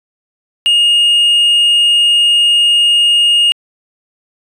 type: tone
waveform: sine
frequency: 2850 Hz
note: F7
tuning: 34 cents sharp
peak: -4 dBFS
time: 0.66-3.52 s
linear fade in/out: 0 ms
effects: tanh soft clip ceiling -6 dBFS